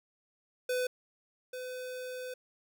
square tone pair in turn, 502 / 505.5 Hz, B4 / B4, +28 / +40 cents, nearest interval unison, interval 12 cents, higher second, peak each -30 / -39 dBFS, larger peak first, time 0.69-0.87 / 1.53-2.34 s, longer second, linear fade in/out 5 ms, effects none

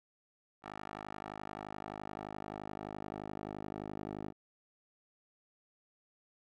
10% pulse tone with band-pass filter sweep, 51.6 Hz, G#1, 10 cents flat, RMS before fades -44 dBFS, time 0.62-4.33 s, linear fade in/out 50 ms, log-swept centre 1100 to 430 Hz, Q 1.1, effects none

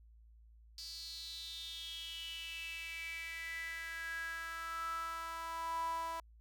sawtooth tone with high-pass filter sweep, 329.6 Hz, E4, in tune, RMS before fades -43 dBFS, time 0.78-6.2 s, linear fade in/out 2 ms, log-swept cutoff 4700 to 880 Hz, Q 8.6, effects added 56 Hz sine -58 dBFS peak until 6.4 s

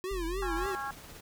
square tone with vibrato, 359.7 Hz, F#4, 49 cents flat, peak -34 dBFS, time 0.04-0.75 s, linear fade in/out 0 ms, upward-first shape triangle, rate 3.5 Hz, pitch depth 190 cents each way
triangle tone, 44 Hz, F1, 14 cents sharp, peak -33 dBFS, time 0.11-0.66 s, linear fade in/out 0 ms
harmonic tone, 273.9 Hz, C#4, 21 cents flat, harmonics 3 / 4 / 5 / 6, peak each -38 / -39 / -40 / -41 dBFS, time 0.42-0.91 s, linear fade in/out 5 ms
pink noise with tremolo, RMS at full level -48 dBFS, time 0.56-1.21 s, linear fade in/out 10 ms, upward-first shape sine, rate 17 Hz, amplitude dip 25%
effects none

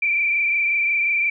sine tone with frequency modulation, 2349 Hz, D7, in tune, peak -17 dBFS, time 0.02-1.3 s, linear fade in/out 5 ms, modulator 25.6 Hz, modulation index 2.2, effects none

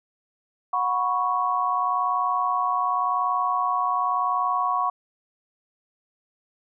sine chord, F# suspended fourth, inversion none, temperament equal with one note detuned, 730.2 / 987.8 / 1108.7 Hz, F#5 / B5 / C#6, -23 / 0 / 0 cents, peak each -27 / -27 / -23 dBFS, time 0.73-4.9 s, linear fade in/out 5 ms, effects none

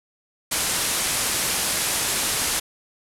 white low-pass noise, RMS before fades -24 dBFS, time 0.51-2.6 s, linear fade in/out 10 ms, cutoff 12000 Hz, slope 48 dB/octave, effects none

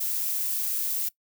violet noise, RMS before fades -28 dBFS, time 0-1.09 s, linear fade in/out 10 ms, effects noise-tail reverb RT60 0.1 s tail -20 dB re dry

